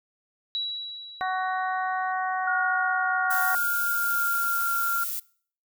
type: tone with exponential decay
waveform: sine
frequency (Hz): 3905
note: B7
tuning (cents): -20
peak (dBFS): -25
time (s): 0.55-2.12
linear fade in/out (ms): 0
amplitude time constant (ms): 340
type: harmonic tone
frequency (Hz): 373.3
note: F#4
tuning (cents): +15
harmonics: 2 / 3 / 4 / 5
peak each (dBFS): -27 / -31 / -33 / -35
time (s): 1.21-3.55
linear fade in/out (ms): 0
type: tone with pitch glide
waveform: sine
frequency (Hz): 1439 to 1386.8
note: F#6 to F6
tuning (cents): -49 to -13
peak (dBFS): -24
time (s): 2.47-5.04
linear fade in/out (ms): 5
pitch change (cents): -64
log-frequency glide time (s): 2.71-4.68
type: noise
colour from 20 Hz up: violet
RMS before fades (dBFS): -31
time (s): 3.3-5.2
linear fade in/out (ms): 10
effects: noise-tail reverb RT60 0.5 s tail -22 dB re dry